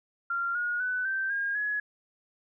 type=tone with pitch steps; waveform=sine; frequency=1385 / 1440.5 / 1498.2 / 1558.2 / 1620.6 / 1685.5 Hz; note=F6 / F#6 / F#6 / G6 / G#6 / G#6; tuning=-15 / -47 / +21 / -11 / -43 / +25 cents; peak=-27 dBFS; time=0.3-1.8 s; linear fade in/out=5 ms; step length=250 ms; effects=none